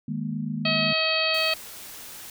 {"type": "chord", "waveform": "sine", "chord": "D# suspended fourth", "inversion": "none", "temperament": "equal with one note detuned", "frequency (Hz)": [155.56, 207.7, 235.7], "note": ["D#3", "G#3", "A#3"], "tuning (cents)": [0, 0, 19], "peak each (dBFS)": -31, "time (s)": [0.08, 0.93], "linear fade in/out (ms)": 5}
{"type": "harmonic tone", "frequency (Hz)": 639, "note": "D#5", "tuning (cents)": 46, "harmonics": [1, 2, 3, 4, 5, 6, 7], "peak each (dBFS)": [-28, -32, -33, -26, -29, -33, -27], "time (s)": [0.65, 1.54], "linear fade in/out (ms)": 5}
{"type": "noise", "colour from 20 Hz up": "white", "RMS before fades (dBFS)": -41, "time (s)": [1.34, 2.3], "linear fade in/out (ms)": 2}
{"effects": []}